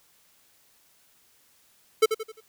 square tone with echo, 439.8 Hz, A4, 1 cent flat, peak -15 dBFS, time 2.02-2.06 s, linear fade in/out 10 ms, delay 87 ms, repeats 4, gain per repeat -8 dB, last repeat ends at 2.408 s, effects white hiss -62 dBFS RMS until 2.48 s

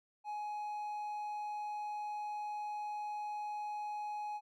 triangle tone, 838 Hz, G#5, 15 cents sharp, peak -36 dBFS, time 0.24-4.41 s, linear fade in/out 50 ms, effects none

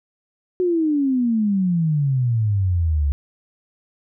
sine exponential sweep, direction down, 370 to 69 Hz, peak -16 dBFS, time 0.6-3.12 s, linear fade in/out 0 ms, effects none

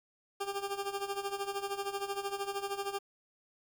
20% pulse tone with tremolo, 398 Hz, G4, 26 cents sharp, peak -27 dBFS, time 0.4-2.99 s, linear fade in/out 10 ms, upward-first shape sine, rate 13 Hz, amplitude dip 75%, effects 10-bit

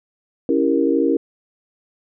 sine chord, C# diminished seventh, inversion none, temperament equal, 277.2 / 329.6 / 392 / 466.2 Hz, C#4 / E4 / G4 / Bb4, 0 / 0 / 0 / 0 cents, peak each -19 / -19 / -23 / -20 dBFS, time 0.49-1.17 s, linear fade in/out 2 ms, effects none

